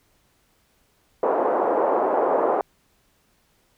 pink band-pass noise, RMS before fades -21 dBFS, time 1.23-2.61 s, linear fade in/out 2 ms, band 390 to 960 Hz, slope 24 dB/octave, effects pink hiss -64 dBFS RMS until 3.77 s

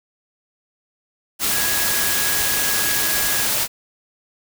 sine tone in noise, 1661.2 Hz, G#6, in tune, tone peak -27 dBFS, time 1.5-3.49 s, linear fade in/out 50 ms, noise white, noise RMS -20 dBFS, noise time 1.39-3.68 s, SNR -10 dB, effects none

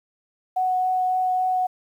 sine tone with vibrato, 740 Hz, F#5, in tune, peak -19 dBFS, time 0.56-1.67 s, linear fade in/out 10 ms, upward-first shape triangle, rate 3.6 Hz, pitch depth 9 cents each way, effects 9-bit

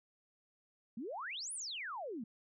sine exponential two-way sweep, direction up then down, 204.6 to 10548 to 204.6 Hz, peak -40 dBFS, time 0.97-2.24 s, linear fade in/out 5 ms, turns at 1.53 s, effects none

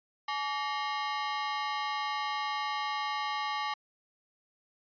sawtooth ring-modulated tone, 1000 Hz, B5, 21 cents sharp, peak -24 dBFS, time 0.28-3.74 s, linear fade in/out 5 ms, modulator 151 Hz, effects resampled to 11025 Hz

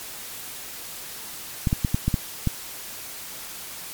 clicks, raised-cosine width 5 ms, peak -8 dBFS, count 7, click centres 1.672 / 1.729 / 1.848 / 1.945 / 2.08 / 2.142 / 2.473 s, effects white hiss -37 dBFS RMS until 3.93 s + MP3 96 kbps

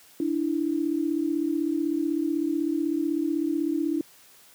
sine tone pair together, 293.7 / 329.7 Hz, D4 / E4, 0 / 0 cents, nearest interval major second, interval 200 cents, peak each -26 dBFS, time 0.2-4.01 s, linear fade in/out 2 ms, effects white hiss -54 dBFS RMS until 4.54 s + high-pass 100 Hz 12 dB/octave

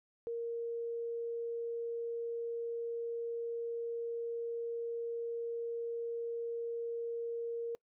sine tone, 466.2 Hz, A#4, in tune, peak -35 dBFS, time 0.27-7.75 s, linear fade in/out 0 ms, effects noise-tail reverb RT60 0.1 s tail -25 dB re dry

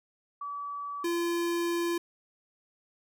sine / square tone pair in turn, 1147 / 342.3 Hz, D6 / F4, -41 / -35 cents, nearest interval octave + major sixth, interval 2094 cents, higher first, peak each -34 / -28 dBFS, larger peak second, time 0.41-1.04 / 1.04-1.98 s, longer second, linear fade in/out 5 ms, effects none

